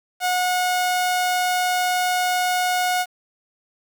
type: tone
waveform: sawtooth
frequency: 727 Hz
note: F#5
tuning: 31 cents flat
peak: -15 dBFS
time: 0.2-3.06 s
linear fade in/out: 50 ms
effects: 8-bit